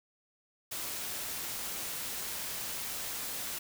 white noise, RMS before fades -38 dBFS, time 0.71-3.59 s, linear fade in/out 10 ms, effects none

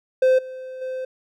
triangle tone with level steps, 517 Hz, C5, 21 cents flat, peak -11 / -30 / -24 dBFS, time 0.22-1.05 s, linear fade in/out 5 ms, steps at 0.38 / 0.81 s, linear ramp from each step 10 ms, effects none

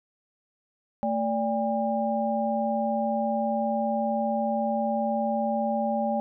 sine tone cluster, 223.7 / 583 / 805 Hz, A3 / D5 / G5, +29 / -13 / +46 cents, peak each -28 dBFS, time 1.03-6.2 s, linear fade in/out 0 ms, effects none

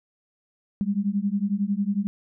sine beating tone pair, 196 / 207 Hz, G3 / G#3, 0 / -5 cents, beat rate 11 Hz, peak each -25 dBFS, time 0.81-2.07 s, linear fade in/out 0 ms, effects none

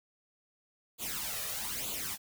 white noise with flanger, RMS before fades -37 dBFS, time 0.98-2.18 s, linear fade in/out 50 ms, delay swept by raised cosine 0.27 to 1.67 ms, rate 1.1 Hz, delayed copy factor +0.7, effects none

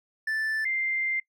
triangle / sine tone pair in turn, 1760 / 2093 Hz, A6 / C7, 0 / 0 cents, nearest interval minor third, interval 300 cents, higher second, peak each -24 / -25 dBFS, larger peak first, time 0.27-0.65 / 0.65-1.2 s, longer second, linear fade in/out 5 ms, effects noise-tail reverb RT60 0.1 s tail -22 dB re dry

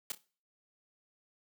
white noise with echo, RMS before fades -36 dBFS, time 0.1-0.12 s, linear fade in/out 2 ms, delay 29 ms, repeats 3, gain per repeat -12 dB, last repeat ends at 0.207 s, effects noise-tail reverb RT60 0.4 s tail -20 dB re dry + high-pass 150 Hz 12 dB/octave

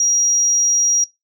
sine tone, 5720 Hz, F8, 41 cents sharp, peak -12 dBFS, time 0-1.04 s, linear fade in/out 2 ms, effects noise-tail reverb RT60 0.2 s tail -21 dB re dry + tanh soft clip ceiling -8 dBFS

